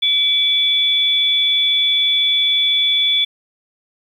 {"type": "tone pair together", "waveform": "sine", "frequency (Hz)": [2300, 3446], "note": ["D7", "A7"], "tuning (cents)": [-37, -37], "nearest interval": "perfect fifth", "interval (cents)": 700, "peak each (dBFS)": [-23, -13], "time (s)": [0.02, 3.25], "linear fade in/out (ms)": 10, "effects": ["8-bit"]}